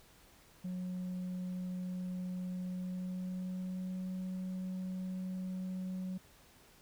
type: tone with pitch glide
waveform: sine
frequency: 182.2 to 185.49 Hz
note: F#3 to F#3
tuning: -26 to +5 cents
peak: -34 dBFS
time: 0.64-6.18 s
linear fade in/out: 10 ms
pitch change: +31 cents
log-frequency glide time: 2.61-4.12 s
effects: tanh soft clip ceiling -36 dBFS + pink hiss -62 dBFS RMS until 6.81 s